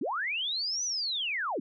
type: linear two-way sweep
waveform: sine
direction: up then down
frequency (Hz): 203.1 to 6090 to 203.1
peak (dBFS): -29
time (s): 0.01-1.6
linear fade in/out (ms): 5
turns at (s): 0.84
effects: none